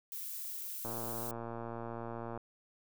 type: noise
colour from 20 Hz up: violet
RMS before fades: -42 dBFS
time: 0.12-1.31 s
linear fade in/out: 0 ms
type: click train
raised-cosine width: 1 ms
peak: -28 dBFS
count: 178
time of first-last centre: 0.85-2.376 s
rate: 116 Hz
effects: none